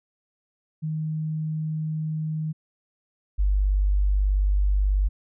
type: tone pair in turn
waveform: sine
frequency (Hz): 156.2 / 49.2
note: D#3 / G1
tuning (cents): +7 / +7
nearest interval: octave + minor sixth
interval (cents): 2000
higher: first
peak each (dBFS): -25 / -18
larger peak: second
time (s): 0.82-2.53 / 3.38-5.09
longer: neither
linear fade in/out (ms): 20
effects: none